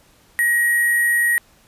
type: tone with sample-and-hold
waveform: sine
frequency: 1894 Hz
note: A#6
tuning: 27 cents sharp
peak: -14 dBFS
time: 0.39-1.38 s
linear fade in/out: 0 ms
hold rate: 11025 Hz
effects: pink hiss -54 dBFS RMS until 1.67 s + resampled to 32000 Hz